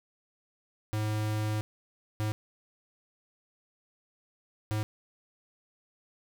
square tone bursts at uneven times, 107.2 Hz, A2, 45 cents flat, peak -29 dBFS, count 3, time 0.93-1.61 / 2.2-2.32 / 4.71-4.83 s, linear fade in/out 0 ms, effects none

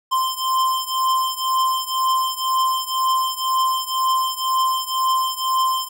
square beating tone pair, 1042 / 1044 Hz, C6 / C6, -7 / -4 cents, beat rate 2 Hz, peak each -21 / -23 dBFS, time 0.11-5.89 s, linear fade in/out 20 ms, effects none

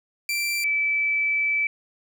sawtooth / sine tone pair in turn, 2349 / 2311 Hz, D7 / D7, 0 / -28 cents, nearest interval unison, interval 28 cents, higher first, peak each -20 dBFS, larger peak neither, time 0.29-0.64 / 0.64-1.67 s, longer second, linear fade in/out 2 ms, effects none

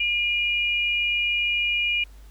sine tone pair together, 2414 / 2887 Hz, D7 / F#7, +47 / -43 cents, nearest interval minor third, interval 310 cents, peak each -22 / -26 dBFS, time 0-2.04 s, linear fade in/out 5 ms, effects added 50 Hz sine -43 dBFS peak until 2.3 s + pink hiss -57 dBFS RMS until 2.3 s

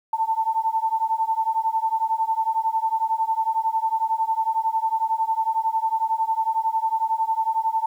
sine beating tone pair, 886 / 897 Hz, A5 / A5, +12 / +33 cents, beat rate 11 Hz, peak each -23 / -23 dBFS, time 0.13-7.86 s, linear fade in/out 5 ms, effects 9-bit

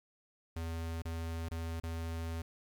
square tone with dropouts, 82.41 Hz, E2, in tune, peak -37 dBFS, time 0.56-2.42 s, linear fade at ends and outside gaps 5 ms, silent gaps 1.021-1.052 / 1.487-1.512 / 1.8-1.835 s, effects 11-bit

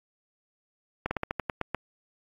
slowing click train, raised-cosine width 0.5 ms, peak -13 dBFS, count 9, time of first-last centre 1.06-1.746 s, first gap 50 ms, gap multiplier 1.15, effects AAC 32 kbps

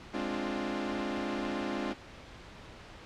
sawtooth chord, D half-diminished seventh, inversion second, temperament equal with one note detuned, 207.7 / 263.7 / 293.7 / 349.2 Hz, Ab3 / C4 / D4 / F4, 0 / +14 / 0 / 0 cents, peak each -34 dBFS, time 0.13-1.94 s, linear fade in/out 20 ms, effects pink hiss -49 dBFS RMS until 3.05 s + low-pass 4000 Hz 12 dB/octave

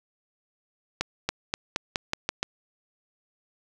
accelerating click train, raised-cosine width 0.2 ms, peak -8 dBFS, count 8, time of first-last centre 1.01-2.43 s, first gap 280 ms, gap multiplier 0.89, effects 8-bit

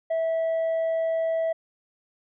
triangle tone with tanh clipping, 653 Hz, E5, 17 cents flat, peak -23 dBFS, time 0.1-1.53 s, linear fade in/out 10 ms, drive 7 dB, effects none

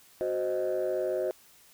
sine chord, C diminished, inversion second, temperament equal, 370 / 523.3 / 622.3 Hz, Gb4 / C5 / Eb5, 0 / 0 / 0 cents, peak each -30 dBFS, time 0.21-1.31 s, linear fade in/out 0 ms, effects tanh soft clip ceiling -22 dBFS + white hiss -58 dBFS RMS until 1.73 s

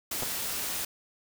white noise, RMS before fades -33 dBFS, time 0.11-0.85 s, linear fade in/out 5 ms
clicks, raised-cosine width 1 ms, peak -20 dBFS, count 2, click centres 0.224 / 0.232 s
effects none

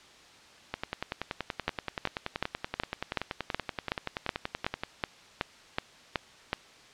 two click trains, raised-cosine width 0.3 ms, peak -15 / -11 dBFS, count 44 / 14, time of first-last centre 0.74-4.835 / 1.68-6.531 s, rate 10.5 / 2.68 Hz, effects white hiss -54 dBFS RMS until 6.93 s + low-pass 5000 Hz 12 dB/octave

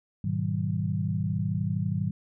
sine chord, G# minor seventh, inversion none, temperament equal with one note detuned, 103.83 / 123.47 / 155.56 / 188.23 Hz, G#2 / B2 / D#3 / F#3, 0 / 0 / 0 / +30 cents, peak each -30 / -34 / -30 / -31 dBFS, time 0.24-2.11 s, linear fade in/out 5 ms, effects none

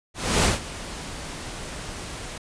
pink noise with ADSR envelope, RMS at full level -18 dBFS, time 0.14-2.38 s, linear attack 300 ms, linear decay 150 ms, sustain -17 dB, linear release 4 ms, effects resampled to 22050 Hz

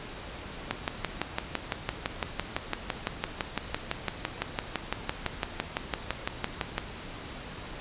click train, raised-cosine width 0.3 ms, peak -11 dBFS, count 37, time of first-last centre 0.71-6.781 s, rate 5.93 Hz, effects pink hiss -41 dBFS RMS until 7.8 s + resampled to 8000 Hz

